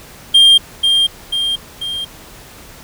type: tone with echo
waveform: triangle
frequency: 3199 Hz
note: G7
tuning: 34 cents sharp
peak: -3 dBFS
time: 0.34-0.58 s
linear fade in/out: 10 ms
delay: 490 ms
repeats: 3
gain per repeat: -5 dB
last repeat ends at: 2.05 s
effects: pink hiss -38 dBFS RMS until 2.83 s